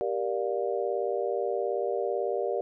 sine chord, G minor seventh, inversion none, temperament just, 392 / 470.4 / 588 / 705.6 Hz, G4 / Bb4 / D5 / F5, 0 / +16 / +2 / +18 cents, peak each -31 / -31 / -32 / -35 dBFS, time 0.01-2.61 s, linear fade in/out 0 ms, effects none

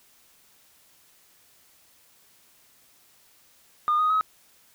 sine tone with pitch steps, 1217 / 1245.4 / 1274.6 Hz, D#6 / D#6 / D#6, -39 / +1 / +41 cents, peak -18 dBFS, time 3.88-4.21 s, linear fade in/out 0 ms, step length 110 ms, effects tanh soft clip ceiling -16 dBFS + white hiss -59 dBFS RMS until 4.74 s

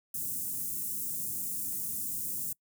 white band-stop noise, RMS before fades -35 dBFS, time 0.14-2.53 s, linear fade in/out 5 ms, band 280 to 7800 Hz, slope 24 dB/octave, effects noise-tail reverb RT60 0.1 s tail -25 dB re dry + high-pass 100 Hz 12 dB/octave

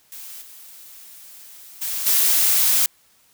blue noise with level steps, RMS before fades -37 / -43 / -26 / -17 dBFS, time 0.12-2.86 s, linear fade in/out 2 ms, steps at 0.41 / 1.81 / 2.06 s, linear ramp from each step 10 ms, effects white hiss -58 dBFS RMS until 3.33 s

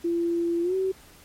sine tone with pitch glide, 340.3 to 379.8 Hz, F4 to F#4, -45 to +45 cents, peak -22 dBFS, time 0.04-0.92 s, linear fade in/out 10 ms, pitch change +190 cents, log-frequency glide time 0.62-0.75 s, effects pink hiss -52 dBFS RMS until 1.24 s + MP3 64 kbps

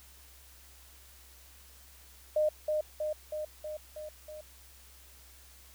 sine tone with echo, 611 Hz, D#5, 32 cents flat, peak -24 dBFS, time 2.36-2.49 s, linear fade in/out 5 ms, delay 320 ms, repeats 6, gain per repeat -3 dB, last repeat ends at 4.41 s, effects added 65 Hz sine -57 dBFS peak until 5.74 s + white hiss -57 dBFS RMS until 5.74 s

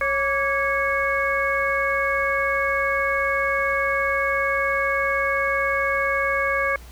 harmonic tone with a mistuned harmonic, 550 Hz, C#5, 14 cents flat, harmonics 1 / 2 / 3 / 4, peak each -25 / -25 / -25 / -25 dBFS, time 0.01-6.76 s, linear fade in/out 2 ms, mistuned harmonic 2, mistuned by +83 cents, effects added 60 Hz sine -40 dBFS peak until 6.91 s + pink hiss -48 dBFS RMS until 6.91 s

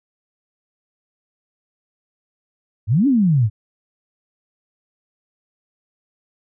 sine exponential two-way sweep, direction up then down, 92.5 to 293.7 to 98.9 Hz, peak -12 dBFS, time 2.87-3.5 s, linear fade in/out 50 ms, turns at 3.07 s, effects none

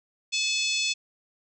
harmonic tone with a mistuned harmonic, 866 Hz, A5, 28 cents flat, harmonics 3 / 4 / 5 / 6 / 7 / 8 / 9, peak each -28 / -30 / -32 / -34 / -35 / -36 / -37 dBFS, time 0.32-0.94 s, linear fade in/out 20 ms, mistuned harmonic 3, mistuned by -18 cents, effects none

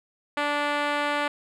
5% pulse tone with band-pass filter, 291.8 Hz, D4, 11 cents flat, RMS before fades -26 dBFS, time 0.37-1.28 s, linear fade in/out 5 ms, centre 760 Hz, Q 0.57, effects none

